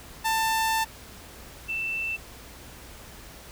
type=tone pair in turn; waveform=sawtooth / sine; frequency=890 / 2667 Hz; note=A5 / E7; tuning=+20 / +20 cents; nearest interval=octave + perfect fifth; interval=1900 cents; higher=second; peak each=-19 / -27 dBFS; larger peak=first; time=0.24-0.85 / 1.68-2.17 s; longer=first; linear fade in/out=20 ms; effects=added 60 Hz sine -51 dBFS peak until 3.51 s + pink hiss -46 dBFS RMS until 3.51 s